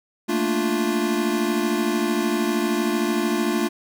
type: chord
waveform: square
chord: Bb major seventh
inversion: third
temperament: equal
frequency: 220 / 233.1 / 293.7 / 349.2 Hz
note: A3 / Bb3 / D4 / F4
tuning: 0 / 0 / 0 / 0 cents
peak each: -26 / -29 / -27 / -25 dBFS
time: 0.28-3.69 s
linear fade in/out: 20 ms
effects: none